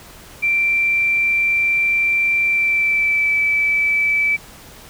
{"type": "tone with pitch glide", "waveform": "sine", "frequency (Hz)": [2352, 2309], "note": ["D7", "D7"], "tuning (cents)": [2, -30], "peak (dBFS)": -14, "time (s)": [0.42, 4.37], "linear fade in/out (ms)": 20, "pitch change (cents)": -32, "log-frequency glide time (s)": [2.44, 3.35], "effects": ["pink hiss -41 dBFS RMS until 4.89 s"]}